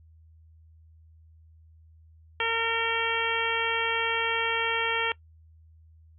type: harmonic tone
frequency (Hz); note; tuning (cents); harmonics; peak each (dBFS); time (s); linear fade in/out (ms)
457; A#4; -34; 1 / 2 / 3 / 4 / 5 / 6 / 7; -32 / -32 / -32 / -32 / -32 / -32 / -32; 2.4-5.12; 2
effects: noise-tail reverb RT60 0.1 s tail -21 dB re dry + added 80 Hz sine -52 dBFS peak until 6.18 s